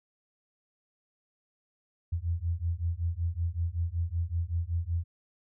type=beating tone pair; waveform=sine; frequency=82.41 / 87.71 Hz; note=E2 / F2; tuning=0 / +8 cents; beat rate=5.3 Hz; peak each=-31 dBFS; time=2.12-5.04 s; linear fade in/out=10 ms; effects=none